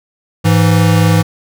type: tone pair together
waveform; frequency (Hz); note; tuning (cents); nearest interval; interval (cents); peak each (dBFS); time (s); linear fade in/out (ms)
square; 103.83 / 165.02; G#2 / E3; 0 / +2; minor sixth; 802; -11; 0.44-1.23; 20
effects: none